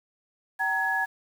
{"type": "tone cluster", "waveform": "sine", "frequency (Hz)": [770, 926, 1683], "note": ["G5", "A#5", "G#6"], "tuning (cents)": [-31, -12, 23], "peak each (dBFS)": [-30, -32, -25], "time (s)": [0.59, 1.06], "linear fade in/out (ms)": 20, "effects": ["8-bit"]}